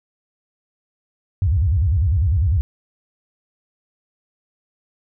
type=tone with vibrato; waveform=sine; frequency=81.2 Hz; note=E2; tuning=26 cents flat; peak=-14 dBFS; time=1.42-2.61 s; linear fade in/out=0 ms; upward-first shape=square; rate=10 Hz; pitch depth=290 cents each way; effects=none